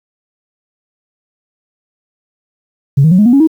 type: tone with pitch steps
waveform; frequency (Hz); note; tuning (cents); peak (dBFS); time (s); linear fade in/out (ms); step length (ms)
sine; 138.59 / 159.2 / 182.87 / 210.1 / 241.3 / 277.2 / 318.4; C#3 / D#3 / F#3 / G#3 / B3 / C#4 / D#4; 0 / +40 / -20 / +20 / -40 / 0 / +40; -3; 2.97-3.474; 10; 72
effects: tanh soft clip ceiling 0 dBFS + 7-bit